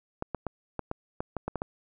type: clicks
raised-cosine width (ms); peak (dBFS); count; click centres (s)
1; -17; 10; 0.224 / 0.347 / 0.467 / 0.793 / 0.914 / 1.205 / 1.367 / 1.48 / 1.557 / 1.619
effects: none